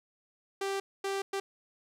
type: tone bursts at uneven times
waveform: sawtooth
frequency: 392 Hz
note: G4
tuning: in tune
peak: -27 dBFS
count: 3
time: 0.61-0.8 / 1.04-1.22 / 1.33-1.4 s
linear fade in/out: 5 ms
effects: low-pass 10000 Hz 12 dB/octave + 11-bit